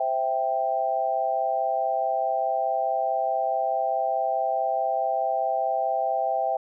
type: chord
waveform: sine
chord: C major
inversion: none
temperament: equal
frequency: 523.3 / 659.3 / 784 Hz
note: C5 / E5 / G5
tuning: 0 / 0 / 0 cents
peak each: -31 / -26 / -25 dBFS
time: 0-6.57 s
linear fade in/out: 5 ms
effects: none